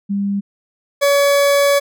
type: tone pair in turn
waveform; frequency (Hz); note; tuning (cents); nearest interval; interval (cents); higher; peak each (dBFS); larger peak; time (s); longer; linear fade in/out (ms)
sine / 40% pulse; 200 / 565.7; G3 / C#5; +35 / +35; octave + tritone; 1800; second; -16 / -10; second; 0.09-0.41 / 1.01-1.8; second; 20
effects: none